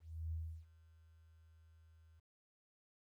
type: tone with ADSR envelope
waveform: sine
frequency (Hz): 80.9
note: E2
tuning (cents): -32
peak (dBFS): -38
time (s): 0-2.2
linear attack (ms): 320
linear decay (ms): 330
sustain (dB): -24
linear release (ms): 10
effects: 13-bit